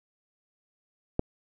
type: click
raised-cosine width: 2 ms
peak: -11 dBFS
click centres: 1.194 s
effects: none